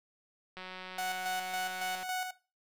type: click train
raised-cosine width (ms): 0.3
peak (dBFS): -28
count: 271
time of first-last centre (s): 0.57-2.029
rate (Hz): 185
type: tone with tremolo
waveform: sawtooth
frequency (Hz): 739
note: F#5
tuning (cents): -2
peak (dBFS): -28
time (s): 0.98-2.31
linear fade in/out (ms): 5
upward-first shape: square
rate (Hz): 3.6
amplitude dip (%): 45
effects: noise-tail reverb RT60 0.3 s tail -17 dB re dry